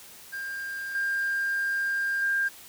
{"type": "tone with level steps", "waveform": "triangle", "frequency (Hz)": 1599, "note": "G6", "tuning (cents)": 34, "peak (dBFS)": [-30, -22, -19], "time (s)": [0.32, 2.49], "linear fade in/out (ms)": 20, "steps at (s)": [0.95, 2.22], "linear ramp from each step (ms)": 2, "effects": ["tanh soft clip ceiling -21 dBFS", "white hiss -48 dBFS RMS until 2.68 s"]}